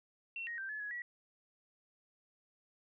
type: tone with pitch steps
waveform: sine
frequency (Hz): 2715 / 1875 / 1568 / 1716 / 1677 / 1931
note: F7 / A#6 / G6 / A6 / G#6 / B6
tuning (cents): -50 / +10 / 0 / -44 / +16 / -39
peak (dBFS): -39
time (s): 0.36-1.02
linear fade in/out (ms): 2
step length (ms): 110
effects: none